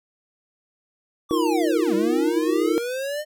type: linear two-way sweep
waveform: square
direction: down then up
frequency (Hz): 1174.7 to 190 to 614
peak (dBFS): -26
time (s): 1.29-3.25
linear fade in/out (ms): 50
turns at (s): 1.94
type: chord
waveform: sine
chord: Eb suspended second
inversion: none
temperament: equal with one note detuned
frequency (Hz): 316.4 / 349.2 / 466.2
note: Eb4 / F4 / Bb4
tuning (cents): +29 / 0 / 0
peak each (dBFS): -22 / -23 / -25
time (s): 1.31-2.78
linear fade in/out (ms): 0
effects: none